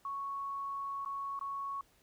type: tone with dropouts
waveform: sine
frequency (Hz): 1108.7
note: C#6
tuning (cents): 0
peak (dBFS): -36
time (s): 0.05-1.81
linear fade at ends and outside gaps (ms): 2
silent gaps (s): 1.049-1.059 / 1.392-1.411
effects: pink hiss -68 dBFS RMS until 2.02 s